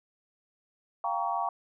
sine chord, G half-diminished seventh, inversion third, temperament equal with one note detuned, 698.5 / 784 / 932.3 / 1124.9 Hz, F5 / G5 / Bb5 / Db6, 0 / 0 / 0 / +25 cents, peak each -33 dBFS, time 1.04-1.49 s, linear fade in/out 2 ms, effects none

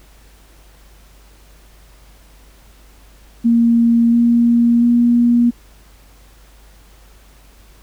sine tone with pitch steps, 233.1 / 235.8 / 238.5 Hz, A#3 / A#3 / A#3, 0 / +20 / +40 cents, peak -9 dBFS, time 3.44-5.51 s, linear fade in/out 20 ms, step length 690 ms, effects added 50 Hz sine -44 dBFS peak until 7.82 s + pink hiss -50 dBFS RMS until 7.82 s

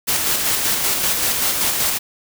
white noise with tremolo, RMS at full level -18 dBFS, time 0.07-1.99 s, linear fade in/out 20 ms, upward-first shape square, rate 5.2 Hz, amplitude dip 30%, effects none

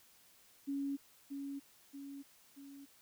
sine tone with echo, 278.5 Hz, C#4, 8 cents sharp, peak -35 dBFS, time 0.67-0.97 s, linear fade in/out 20 ms, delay 630 ms, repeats 3, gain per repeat -5 dB, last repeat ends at 2.86 s, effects white hiss -65 dBFS RMS until 3.01 s

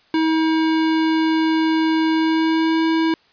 square tone with pitch glide, 319.6 to 323.9 Hz, D#4 to E4, +47 to -30 cents, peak -16 dBFS, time 0.14-3.14 s, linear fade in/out 2 ms, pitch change +23 cents, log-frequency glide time 2.13-2.85 s, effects white hiss -56 dBFS RMS until 3.32 s + resampled to 11025 Hz

